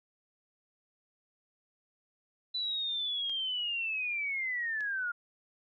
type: linear sweep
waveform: sine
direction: down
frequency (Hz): 3998 to 1396.9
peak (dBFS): -31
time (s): 2.54-5.12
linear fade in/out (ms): 10
type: clicks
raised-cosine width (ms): 0.2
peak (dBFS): -33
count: 2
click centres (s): 3.296 / 4.807
effects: none